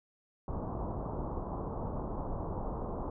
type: low-pass noise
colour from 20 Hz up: pink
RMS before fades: -37 dBFS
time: 0.48-3.1 s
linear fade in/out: 2 ms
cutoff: 1100 Hz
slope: 48 dB/octave
effects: none